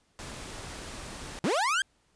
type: noise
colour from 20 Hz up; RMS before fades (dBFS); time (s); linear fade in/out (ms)
pink; -41; 0.19-1.39; 0
type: linear sweep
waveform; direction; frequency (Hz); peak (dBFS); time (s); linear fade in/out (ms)
30% pulse; up; 138.59 to 1635; -22; 1.44-1.82; 2
effects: pink hiss -69 dBFS RMS until 2.15 s + resampled to 22050 Hz